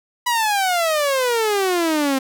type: exponential sweep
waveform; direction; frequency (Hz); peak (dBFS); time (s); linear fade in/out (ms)
sawtooth; down; 988 to 261.6; -13; 0.26-2.19; 10
effects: none